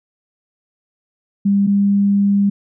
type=tone pair in turn; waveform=sine; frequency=199.7 / 200.5 Hz; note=G3 / G3; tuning=+32 / +39 cents; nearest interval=unison; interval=7 cents; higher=second; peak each=-11 dBFS; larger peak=neither; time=1.45-1.67 / 1.67-2.5 s; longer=second; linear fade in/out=10 ms; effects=none